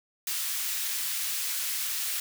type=high-pass noise; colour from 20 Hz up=white; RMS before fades=-31 dBFS; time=0.27-2.2 s; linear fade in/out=2 ms; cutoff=1700 Hz; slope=12 dB/octave; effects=none